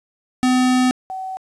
square / sine tone pair in turn, 253.6 / 756.9 Hz, B3 / F#5, +46 / +39 cents, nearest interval octave + perfect fifth, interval 1893 cents, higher second, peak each -14 / -25 dBFS, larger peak first, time 0.43-0.91 / 1.1-1.37 s, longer first, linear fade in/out 0 ms, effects resampled to 24000 Hz + 9-bit

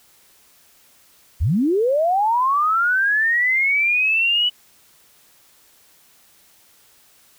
sine linear sweep, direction up, 54.7 to 2974 Hz, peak -15 dBFS, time 1.4-4.5 s, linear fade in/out 20 ms, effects white hiss -54 dBFS RMS until 7.38 s

